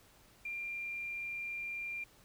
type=tone; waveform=triangle; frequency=2386 Hz; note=D7; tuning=27 cents sharp; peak=-34 dBFS; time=0.45-2.04 s; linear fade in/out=5 ms; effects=tanh soft clip ceiling -36 dBFS + pink hiss -63 dBFS RMS until 2.24 s